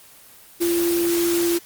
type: tone in noise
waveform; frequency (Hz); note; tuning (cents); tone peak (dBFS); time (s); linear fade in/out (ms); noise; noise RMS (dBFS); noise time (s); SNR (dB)
sine; 342.8; F4; -32; -18; 0.6-1.59; 20; white; -27; 0.6-1.59; +6
effects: white hiss -47 dBFS RMS until 1.65 s + Opus 24 kbps